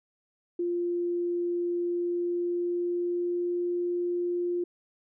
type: tone with pitch glide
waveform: sine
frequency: 348.6 to 351.2 Hz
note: F4 to F4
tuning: -3 to +10 cents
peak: -26 dBFS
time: 0.59-4.64 s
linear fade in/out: 5 ms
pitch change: +13 cents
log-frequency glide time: 1.79-3.62 s
effects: none